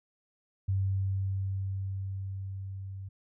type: tone with level ramp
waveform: sine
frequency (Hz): 96.6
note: G2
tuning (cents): -25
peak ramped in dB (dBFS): -25 to -38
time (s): 0.68-3.09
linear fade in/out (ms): 10
effects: none